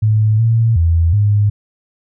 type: tone with pitch steps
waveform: sine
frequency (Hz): 108.1 / 114.1 / 83.3 / 103.5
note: A2 / A#2 / E2 / G#2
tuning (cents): -30 / -37 / +19 / -5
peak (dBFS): -9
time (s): 0.02-1.5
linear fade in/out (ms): 10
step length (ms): 370
effects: none